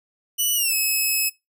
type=tone with pitch glide; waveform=5% pulse; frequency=2960 to 2577 Hz; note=F#7 to E7; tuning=0 to -40 cents; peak=-11 dBFS; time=0.38-1.3 s; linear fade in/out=20 ms; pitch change=-240 cents; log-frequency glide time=0.55-0.74 s; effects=noise-tail reverb RT60 0.2 s tail -22 dB re dry